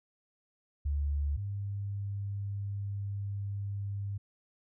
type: tone pair in turn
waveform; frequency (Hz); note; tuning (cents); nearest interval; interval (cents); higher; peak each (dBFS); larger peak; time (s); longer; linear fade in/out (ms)
sine; 72 / 100.28; D2 / G2; -34 / +40; tritone; 574; second; -28 / -33; first; 0.85-1.37 / 1.37-4.18; second; 10
effects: none